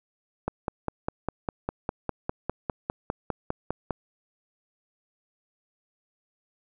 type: click train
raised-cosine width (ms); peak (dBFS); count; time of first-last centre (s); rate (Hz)
1; -13; 18; 0.48-3.907; 4.96
effects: none